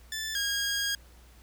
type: tone pair in turn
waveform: 15% pulse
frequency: 1757 / 1630.8 Hz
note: A6 / G#6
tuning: -3 / -32 cents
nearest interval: minor second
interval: 129 cents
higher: first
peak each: -26 / -21 dBFS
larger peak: second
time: 0.12-0.35 / 0.35-0.95 s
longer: second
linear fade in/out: 2 ms
effects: added 60 Hz sine -52 dBFS peak until 1.42 s + pink hiss -59 dBFS RMS until 1.42 s